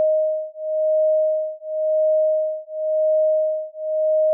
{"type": "beating tone pair", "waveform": "sine", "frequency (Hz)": [622.3, 623.24], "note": ["D#5", "D#5"], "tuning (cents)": [0, 3], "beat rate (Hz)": 0.94, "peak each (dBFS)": -20, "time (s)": [0, 4.33], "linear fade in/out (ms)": 0, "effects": []}